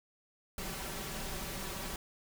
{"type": "noise with comb filter", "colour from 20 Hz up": "pink", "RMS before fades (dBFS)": -40, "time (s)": [0.58, 1.96], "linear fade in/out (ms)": 2, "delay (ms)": 5.2, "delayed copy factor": 0.55, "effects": []}